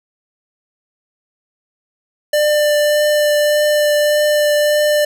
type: tone with vibrato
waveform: square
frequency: 595 Hz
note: D5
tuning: 22 cents sharp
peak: -12 dBFS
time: 2.33-5.05 s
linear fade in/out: 5 ms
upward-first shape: triangle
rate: 1.7 Hz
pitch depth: 10 cents each way
effects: none